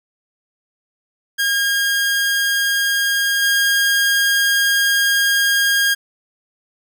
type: tone with level steps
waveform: sawtooth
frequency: 1622 Hz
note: G#6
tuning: 41 cents flat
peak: -12 / -10 dBFS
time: 1.38-5.95 s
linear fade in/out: 20 ms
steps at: 3.42 s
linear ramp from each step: 5 ms
effects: none